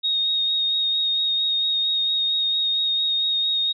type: tone with vibrato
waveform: sine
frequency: 3732 Hz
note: A#7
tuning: 1 cent sharp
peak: -19 dBFS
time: 0.03-3.73 s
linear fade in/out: 20 ms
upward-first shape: sine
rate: 4.4 Hz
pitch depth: 16 cents each way
effects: none